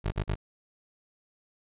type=tone bursts; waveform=20% pulse; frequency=51.4 Hz; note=G#1; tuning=17 cents flat; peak=-22 dBFS; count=3; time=0.04-0.357 s; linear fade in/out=20 ms; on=81 ms; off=37 ms; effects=resampled to 8000 Hz